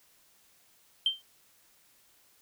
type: tone with exponential decay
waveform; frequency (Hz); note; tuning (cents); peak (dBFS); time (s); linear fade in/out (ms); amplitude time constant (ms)
sine; 3136; G7; 0; -19; 1.06-1.22; 2; 33
effects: tanh soft clip ceiling -17 dBFS + white hiss -64 dBFS RMS until 2.41 s